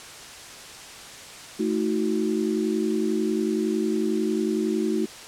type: chord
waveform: sine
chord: D# diminished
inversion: second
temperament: equal with one note detuned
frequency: 220 / 319 / 370 Hz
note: A3 / D#4 / F#4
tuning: 0 / +43 / 0 cents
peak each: -26 dBFS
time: 1.59-5.06 s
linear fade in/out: 10 ms
effects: white hiss -41 dBFS RMS until 5.27 s + low-pass 8000 Hz 12 dB/octave